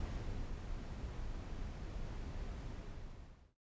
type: noise with ADSR envelope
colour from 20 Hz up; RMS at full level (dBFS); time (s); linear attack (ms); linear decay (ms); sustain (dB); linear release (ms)
brown; -40; 0-3.55; 4; 480; -4; 880
effects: noise-tail reverb RT60 0.2 s tail -17 dB re dry + resampled to 16000 Hz